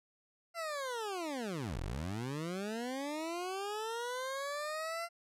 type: linear two-way sweep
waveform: 20% pulse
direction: down then up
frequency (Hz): 689 to 37.13 to 689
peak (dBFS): -32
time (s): 0.54-5.09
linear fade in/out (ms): 50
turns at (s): 1.8
effects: low-pass 11000 Hz 12 dB/octave